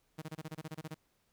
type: tone bursts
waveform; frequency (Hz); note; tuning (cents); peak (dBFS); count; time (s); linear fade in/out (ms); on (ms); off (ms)
sawtooth; 157.2; D#3; +18; -36; 12; 0.18-0.946; 10; 40; 26
effects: pink hiss -75 dBFS RMS until 1.32 s